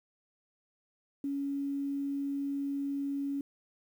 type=tone; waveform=sine; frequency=279.7 Hz; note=C#4; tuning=16 cents sharp; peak=-31 dBFS; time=1.24-3.41 s; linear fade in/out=2 ms; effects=10-bit